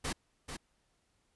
pink noise with echo, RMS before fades -35 dBFS, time 0.04-0.13 s, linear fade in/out 10 ms, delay 440 ms, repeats 1, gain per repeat -7 dB, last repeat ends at 0.57 s, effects pink hiss -75 dBFS RMS until 1.35 s + resampled to 24000 Hz

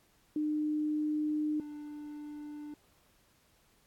sine / triangle tone pair in turn, 303 / 296.9 Hz, D#4 / D4, -46 / +19 cents, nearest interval unison, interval 35 cents, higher first, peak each -29 / -39 dBFS, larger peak first, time 0.36-1.6 / 1.6-2.74 s, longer first, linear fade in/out 2 ms, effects pink hiss -68 dBFS RMS until 3.86 s + AAC 64 kbps

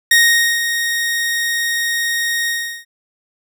sawtooth tone with ADSR envelope, 1864.7 Hz, A#6, in tune, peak -4 dBFS, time 0.11-2.85 s, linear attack 4 ms, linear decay 480 ms, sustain -9 dB, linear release 370 ms, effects none

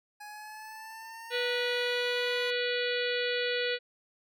25% pulse linear sweep, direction up, 832 to 1011 Hz, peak -39 dBFS, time 0.2-2.51 s, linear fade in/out 10 ms
harmonic tone, 489.1 Hz, B4, 17 cents flat, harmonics 1 / 3 / 4 / 5 / 6 / 7 / 8 / 9, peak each -31 / -36 / -37 / -38 / -39 / -39 / -40 / -41 dBFS, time 1.3-3.79 s, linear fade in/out 50 ms
effects none

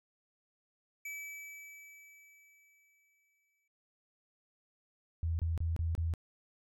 square tone with exponential decay, 2300 Hz, D7, 37 cents flat, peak -40 dBFS, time 1.05-3.68 s, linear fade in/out 5 ms, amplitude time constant 570 ms
sine tone bursts, 82.41 Hz, E2, in tune, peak -30 dBFS, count 5, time 5.23-6.138 s, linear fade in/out 0 ms, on 160 ms, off 27 ms
effects none

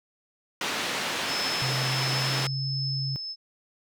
white band-pass noise, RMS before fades -30 dBFS, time 0.61-2.47 s, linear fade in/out 2 ms, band 160 to 3600 Hz, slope 12 dB/octave
sine tone with tremolo, 5230 Hz, E8, 15 cents flat, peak -29 dBFS, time 1.26-3.36 s, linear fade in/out 50 ms, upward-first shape triangle, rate 1.4 Hz, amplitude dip 35%
sine tone with pitch glide, 131.2 to 135.36 Hz, C3 to C#3, +5 to -41 cents, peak -28 dBFS, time 1.62-3.16 s, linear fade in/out 0 ms, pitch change +54 cents, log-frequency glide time 1.88-2.64 s
effects none

